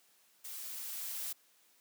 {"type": "noise with level ramp", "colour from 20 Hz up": "blue", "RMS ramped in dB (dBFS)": [-45, -39], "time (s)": [0.44, 1.33], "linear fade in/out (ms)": 10, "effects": ["white hiss -68 dBFS RMS until 1.8 s", "high-pass 200 Hz 12 dB/octave"]}